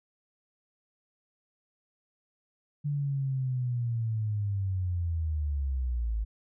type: linear sweep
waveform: sine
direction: down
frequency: 146.83 to 51.91 Hz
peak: -27 dBFS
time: 2.84-6.25 s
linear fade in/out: 20 ms
effects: none